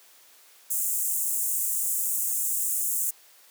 pink high-pass noise, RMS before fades -27 dBFS, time 0.7-3.11 s, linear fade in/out 10 ms, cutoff 7200 Hz, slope 48 dB/octave, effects white hiss -55 dBFS RMS until 3.5 s + high-pass 400 Hz 12 dB/octave

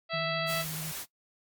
harmonic tone, 659.3 Hz, E5, in tune, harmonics 1 / 2 / 3 / 4 / 5 / 6 / 7, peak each -32 / -35 / -37 / -38 / -39 / -40 / -40 dBFS, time 0.09-0.65 s, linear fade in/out 50 ms
sine tone with vibrato, 157.6 Hz, D#3, 23 cents sharp, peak -37 dBFS, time 0.13-0.92 s, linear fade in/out 10 ms, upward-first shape triangle, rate 14 Hz, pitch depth 52 cents each way
white noise, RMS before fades -38 dBFS, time 0.46-1.06 s, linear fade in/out 50 ms
effects noise-tail reverb RT60 0.1 s tail -18 dB re dry + MP3 96 kbps

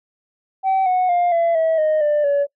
sine tone with pitch steps, 767 / 734.9 / 704.2 / 674.7 / 646.5 / 619.4 / 593.5 / 568.7 Hz, G5 / F#5 / F5 / E5 / E5 / D#5 / D5 / C#5, -38 / -12 / +14 / +40 / -34 / -8 / +18 / +44 cents, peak -12 dBFS, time 0.63-2.47 s, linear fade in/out 50 ms, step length 230 ms, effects noise-tail reverb RT60 0.1 s tail -21 dB re dry + tanh soft clip ceiling -13 dBFS

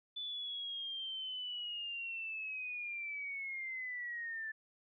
sine linear sweep, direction down, 3499 to 1749 Hz, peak -39 dBFS, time 0.16-4.52 s, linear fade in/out 10 ms, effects none

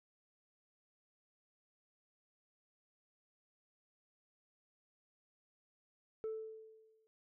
sine tone with exponential decay, 440 Hz, A4, in tune, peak -34 dBFS, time 6.24-7.07 s, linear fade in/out 0 ms, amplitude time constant 180 ms, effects tanh soft clip ceiling -36 dBFS

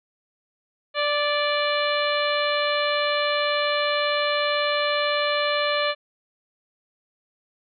harmonic tone with a mistuned harmonic, 587.3 Hz, D5, in tune, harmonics 1 / 2 / 3 / 4 / 5 / 6 / 7, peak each -24 / -27 / -29 / -30 / -31 / -32 / -32 dBFS, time 0.94-5.95 s, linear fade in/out 50 ms, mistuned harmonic 3, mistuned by -17 cents, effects none

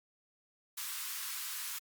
white high-pass noise, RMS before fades -40 dBFS, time 0.77-1.79 s, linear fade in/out 10 ms, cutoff 990 Hz, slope 48 dB/octave, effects Opus 48 kbps

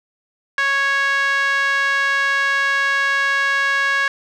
5% pulse tone with band-pass filter, 553 Hz, C#5, 4 cents flat, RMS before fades -18 dBFS, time 0.58-4.08 s, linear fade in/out 2 ms, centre 1500 Hz, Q 4.3, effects none

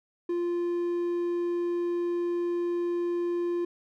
triangle tone, 347.7 Hz, F4, 8 cents flat, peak -24 dBFS, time 0.29-3.65 s, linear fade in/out 5 ms, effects none

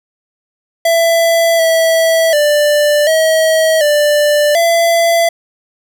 square tone with pitch steps, 667 / 654 / 591 / 639 / 591 / 674 Hz, E5 / E5 / D5 / D#5 / D5 / E5, +20 / -14 / +11 / +46 / +11 / +38 cents, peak -9 dBFS, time 0.85-5.29 s, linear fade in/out 5 ms, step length 740 ms, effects none

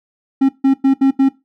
triangle tone bursts at uneven times, 270 Hz, C#4, 45 cents flat, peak -6 dBFS, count 5, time 0.41-0.49 / 0.64-0.74 / 0.84-0.94 / 1.01-1.11 / 1.19-1.29 s, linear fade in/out 10 ms, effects noise-tail reverb RT60 0.2 s tail -17 dB re dry

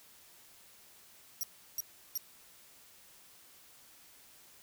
15% pulse tone bursts, 5700 Hz, F8, 34 cents sharp, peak -27 dBFS, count 3, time 1.41-2.176 s, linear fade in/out 0 ms, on 22 ms, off 350 ms, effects white hiss -59 dBFS RMS until 4.62 s

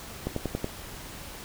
click train, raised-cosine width 2 ms, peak -15 dBFS, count 5, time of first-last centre 0.27-0.644 s, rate 10.7 Hz, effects pink hiss -42 dBFS RMS until 1.44 s

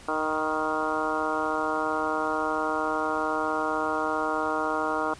harmonic tone with a mistuned harmonic, 155.56 Hz, D#3, in tune, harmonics 2 / 3 / 4 / 5 / 6 / 7 / 8 / 9, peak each -33 / -33 / -33 / -33 / -33 / -33 / -33 / -33 dBFS, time 0.08-5.14 s, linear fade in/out 5 ms, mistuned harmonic 6, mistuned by +31 cents, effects pink hiss -48 dBFS RMS until 5.19 s + resampled to 22050 Hz

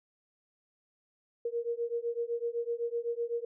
sine beating tone pair, 466.2 / 474.1 Hz, A#4 / A#4, 0 / +29 cents, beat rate 7.9 Hz, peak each -34 / -34 dBFS, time 1.45-3.45 s, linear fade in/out 5 ms, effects none

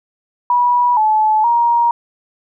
sine tone with pitch steps, 973 / 863 / 943 Hz, B5 / A5 / A#5, -26 / -34 / +20 cents, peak -10 dBFS, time 0.5-1.91 s, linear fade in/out 2 ms, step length 470 ms, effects none

